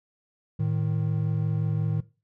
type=tone pair together; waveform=triangle; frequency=110 / 155.56 Hz; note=A2 / D#3; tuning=0 / 0 cents; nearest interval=tritone; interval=600 cents; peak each=-24 dBFS; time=0.59-2.01 s; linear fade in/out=10 ms; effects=noise-tail reverb RT60 0.3 s tail -18 dB re dry